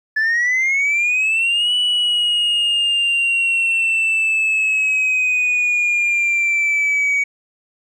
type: linear two-way sweep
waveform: sine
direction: up then down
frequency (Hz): 1724 to 2960 to 2251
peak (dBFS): -12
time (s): 0.16-7.24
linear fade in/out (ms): 10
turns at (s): 1.74
effects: tanh soft clip ceiling -13 dBFS + 9-bit